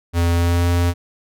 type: tone with pitch glide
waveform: square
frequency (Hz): 85.4 to 86.94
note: F2 to F2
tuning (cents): -38 to -7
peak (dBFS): -15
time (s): 0.13-0.94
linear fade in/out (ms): 50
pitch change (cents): +31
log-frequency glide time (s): 0.32-0.67
effects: none